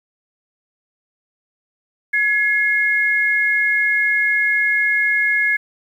sine tone pair together, 1686 / 2150 Hz, G#6 / C7, +26 / +47 cents, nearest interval major third, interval 421 cents, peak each -17 dBFS, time 2.13-5.57 s, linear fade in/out 10 ms, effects 8-bit

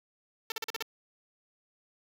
5% pulse tone bursts, 447.9 Hz, A4, 31 cents sharp, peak -21 dBFS, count 6, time 0.5-0.825 s, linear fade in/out 2 ms, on 20 ms, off 41 ms, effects none

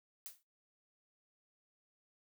blue noise with exponential decay, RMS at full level -44 dBFS, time 0.26-0.43 s, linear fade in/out 0 ms, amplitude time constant 36 ms, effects noise-tail reverb RT60 0.2 s tail -19 dB re dry

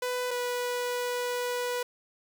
sawtooth tone pair in turn, 497.6 / 490.7 Hz, B4 / B4, +13 / -11 cents, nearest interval unison, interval 24 cents, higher first, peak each -25 dBFS, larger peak neither, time 0.02-0.31 / 0.31-1.83 s, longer second, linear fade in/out 5 ms, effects none

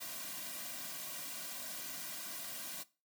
white noise with comb filter, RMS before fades -44 dBFS, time 0-2.84 s, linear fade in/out 20 ms, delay 2.3 ms, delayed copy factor -0.95, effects noise-tail reverb RT60 0.3 s tail -19 dB re dry + high-pass 150 Hz 12 dB/octave

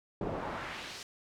brown noise with band-pass filter sweep, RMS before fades -39 dBFS, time 0.21-1.03 s, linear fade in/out 2 ms, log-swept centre 420 to 5900 Hz, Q 1.1, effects none

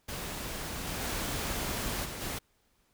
pink noise with level steps, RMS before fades -38 / -36 / -34 / -40 / -36 dBFS, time 0.08-2.39 s, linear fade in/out 10 ms, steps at 0.86 / 1.01 / 2.04 / 2.2 s, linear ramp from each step 20 ms, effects pink hiss -71 dBFS RMS until 2.93 s

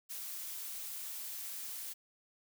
blue noise, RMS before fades -43 dBFS, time 0.09-1.94 s, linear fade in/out 20 ms, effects none

